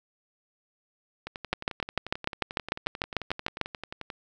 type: two click trains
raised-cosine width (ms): 0.3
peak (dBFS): -20 / -9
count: 33 / 15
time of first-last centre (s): 1.27-4.102 / 1.53-3.613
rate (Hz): 11.3 / 6.72
effects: none